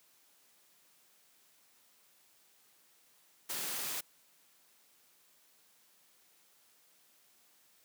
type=noise; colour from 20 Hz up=white; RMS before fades=-38 dBFS; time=3.49-4.01 s; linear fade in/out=10 ms; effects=white hiss -67 dBFS RMS until 7.84 s + high-pass 150 Hz 12 dB/octave